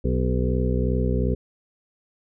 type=harmonic tone with a mistuned harmonic; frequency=62.6 Hz; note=B1; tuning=24 cents sharp; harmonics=1 / 2 / 3 / 4 / 6 / 7 / 8; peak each=-23 / -26 / -28 / -29 / -31 / -31 / -32 dBFS; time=0.04-1.35 s; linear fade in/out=10 ms; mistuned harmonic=6; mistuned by=+26 cents; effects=none